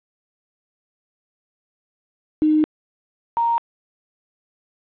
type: tone pair in turn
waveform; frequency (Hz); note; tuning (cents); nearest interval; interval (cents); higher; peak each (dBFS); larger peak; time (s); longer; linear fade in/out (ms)
sine; 307.8 / 932; D#4 / A#5; -19 / -1; octave + perfect fifth; 1918; second; -13 / -16; first; 2.42-2.64 / 3.37-3.58; first; 0
effects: resampled to 8000 Hz + 8-bit